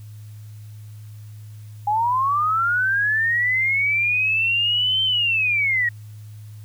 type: linear two-way sweep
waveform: sine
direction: up then down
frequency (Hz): 813 to 3119 to 1873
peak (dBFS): -17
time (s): 1.87-5.89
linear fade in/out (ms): 5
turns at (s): 5.03
effects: added 106 Hz sine -36 dBFS peak until 6.64 s + white hiss -56 dBFS RMS until 6.64 s